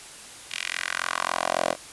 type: tone with high-pass filter sweep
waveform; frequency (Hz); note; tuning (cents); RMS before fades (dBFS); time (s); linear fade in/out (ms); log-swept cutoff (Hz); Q
10% pulse; 43.65; F1; 0; -28; 0.49-1.76; 50; 2800 to 510; 2.2
effects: white hiss -43 dBFS RMS until 1.92 s + resampled to 24000 Hz